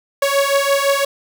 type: beating tone pair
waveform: sawtooth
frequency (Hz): 554 / 559.9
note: C#5 / C#5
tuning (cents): -1 / +17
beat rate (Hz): 5.9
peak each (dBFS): -13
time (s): 0.22-1.05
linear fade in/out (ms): 5
effects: none